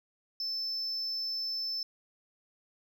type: tone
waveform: sine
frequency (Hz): 5280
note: E8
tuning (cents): +2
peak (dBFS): -30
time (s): 0.4-1.83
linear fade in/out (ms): 2
effects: tanh soft clip ceiling -30 dBFS